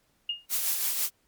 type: tone with exponential decay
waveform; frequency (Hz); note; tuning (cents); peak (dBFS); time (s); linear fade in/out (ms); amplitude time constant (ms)
sine; 2842; F7; +30; -24; 0.29-0.46; 5; 36
type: noise with tremolo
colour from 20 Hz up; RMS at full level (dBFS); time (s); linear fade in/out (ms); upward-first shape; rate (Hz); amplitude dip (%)
blue; -26; 0.49-1.1; 50; triangle; 6; 45
effects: pink hiss -69 dBFS RMS until 1.27 s + MP3 96 kbps